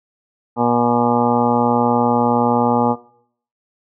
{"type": "harmonic tone", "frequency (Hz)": 119.9, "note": "A#2", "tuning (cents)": 49, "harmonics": [1, 2, 3, 4, 5, 6, 7, 8, 9, 10], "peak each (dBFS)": [-27, -18, -28, -21, -25, -26, -18, -25, -28, -27], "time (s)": [0.56, 2.96], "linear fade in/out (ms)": 50, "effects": ["noise-tail reverb RT60 0.6 s tail -18 dB re dry"]}